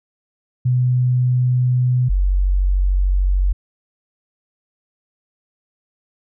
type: tone pair in turn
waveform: sine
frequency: 125.4 / 46.73 Hz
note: B2 / F#1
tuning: +27 / +18 cents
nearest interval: octave + perfect fourth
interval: 1709 cents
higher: first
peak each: -13 dBFS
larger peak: neither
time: 0.65-2.09 / 2.09-3.53 s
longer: neither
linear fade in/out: 10 ms
effects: none